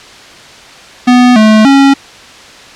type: tone with pitch steps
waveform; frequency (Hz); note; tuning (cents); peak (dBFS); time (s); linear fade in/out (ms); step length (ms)
square; 247.7 / 216.4 / 275.2; B3 / A3 / C#4; +5 / -29 / -12; -3; 1.07-1.94; 10; 290
effects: white hiss -33 dBFS RMS until 2.75 s + low-pass 5000 Hz 12 dB/octave